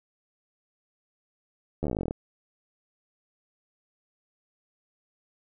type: slowing click train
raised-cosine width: 2 ms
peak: -16 dBFS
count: 16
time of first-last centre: 1.83-2.109 s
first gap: 12 ms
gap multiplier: 1.06
effects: none